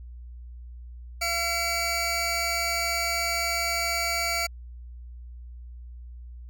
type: tone pair together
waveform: 20% pulse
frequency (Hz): 682 / 2281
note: F5 / C#7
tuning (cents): -41 / +49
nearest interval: octave + major sixth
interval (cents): 2090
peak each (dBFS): -24 / -22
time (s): 1.21-4.47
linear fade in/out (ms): 10
effects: added 60 Hz sine -39 dBFS peak until 6.49 s